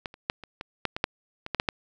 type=clicks; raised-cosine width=0.3 ms; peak=-16 / -29 / -8 / -26 / -19 / -9 / -15 / -6 / -19 / -11 / -6 / -8 dBFS; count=12; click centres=0.058 / 0.141 / 0.299 / 0.437 / 0.611 / 0.853 / 0.965 / 1.041 / 1.464 / 1.547 / 1.599 / 1.688 s; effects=none